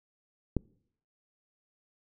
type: click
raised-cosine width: 3 ms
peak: -14 dBFS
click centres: 0.567 s
effects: noise-tail reverb RT60 0.7 s tail -26 dB re dry